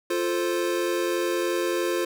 square chord, F major, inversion none, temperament equal, 349.2 / 440 / 523.3 Hz, F4 / A4 / C5, 0 / 0 / 0 cents, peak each -26 / -32 / -30 dBFS, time 0.1-2.05 s, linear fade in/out 5 ms, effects none

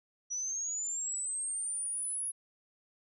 sine linear sweep, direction up, 5830 to 10548 Hz, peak -33 dBFS, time 0.3-2.32 s, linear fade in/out 20 ms, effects none

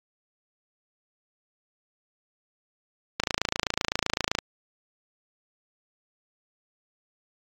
click train, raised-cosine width 0.2 ms, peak -6 dBFS, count 34, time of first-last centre 3.2-4.387 s, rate 27.8 Hz, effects AAC 48 kbps

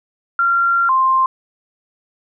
sine tone pair in turn, 1379 / 1050.5 Hz, F6 / C6, -22 / +7 cents, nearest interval perfect fourth, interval 471 cents, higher first, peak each -12 / -11 dBFS, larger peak second, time 0.39-0.89 / 0.89-1.26 s, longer first, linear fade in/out 2 ms, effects none

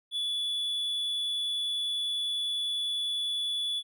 triangle tone, 3435 Hz, A7, 42 cents flat, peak -27 dBFS, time 0.11-3.83 s, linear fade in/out 50 ms, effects none

